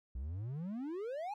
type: exponential sweep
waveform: triangle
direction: up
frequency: 58.27 to 862 Hz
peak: -36 dBFS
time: 0.15-1.34 s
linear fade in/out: 5 ms
effects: none